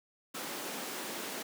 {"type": "high-pass noise", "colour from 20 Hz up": "pink", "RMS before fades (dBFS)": -40, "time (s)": [0.34, 1.43], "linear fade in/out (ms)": 10, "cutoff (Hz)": 220, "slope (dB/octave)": 24, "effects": []}